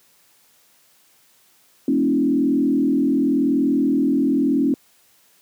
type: tone with frequency modulation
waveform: sine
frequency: 277.2 Hz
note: C#4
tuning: in tune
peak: -15 dBFS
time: 1.88-4.74 s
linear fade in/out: 2 ms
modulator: 40.9 Hz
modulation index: 1.2
effects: white hiss -57 dBFS RMS until 5.41 s + high-pass 100 Hz 12 dB/octave